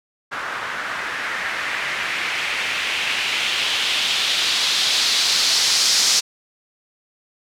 blue noise with low-pass filter sweep, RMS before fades -21 dBFS, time 0.31-6.21 s, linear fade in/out 20 ms, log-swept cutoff 1400 to 5400 Hz, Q 2.1, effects none

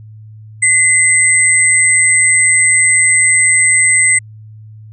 sine tone pair together, 2046 / 8184 Hz, C7 / C9, -39 / -39 cents, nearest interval 2 octaves, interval 2400 cents, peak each -10 dBFS, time 0.62-4.19 s, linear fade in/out 10 ms, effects added 108 Hz sine -32 dBFS peak until 4.92 s

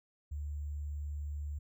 sine tone with sample-and-hold, 73.42 Hz, D2, in tune, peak -36 dBFS, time 0.31-1.59 s, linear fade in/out 10 ms, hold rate 7350 Hz, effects none

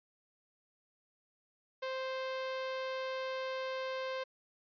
sawtooth tone, 523.3 Hz, C5, in tune, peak -32 dBFS, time 1.82-4.24 s, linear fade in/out 10 ms, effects resampled to 11025 Hz

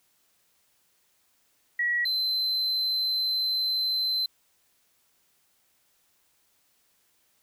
sine / triangle tone pair in turn, 1922 / 4073 Hz, B6 / C8, -48 / -47 cents, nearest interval octave + minor second, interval 1301 cents, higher second, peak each -23 dBFS, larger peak neither, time 1.79-2.05 / 2.05-4.26 s, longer second, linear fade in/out 5 ms, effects white hiss -68 dBFS RMS until 7.42 s

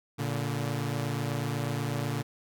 sawtooth tone pair together, 115.57 / 143.7 Hz, A#2 / D3, -14 / -37 cents, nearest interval major third, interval 377 cents, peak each -28 dBFS, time 0.18-2.23 s, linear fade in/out 20 ms, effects none

